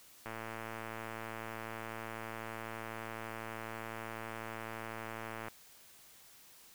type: click train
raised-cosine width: 0.5 ms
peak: -27 dBFS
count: 586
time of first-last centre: 0.26-5.483 s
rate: 112 Hz
effects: white hiss -59 dBFS RMS until 6.74 s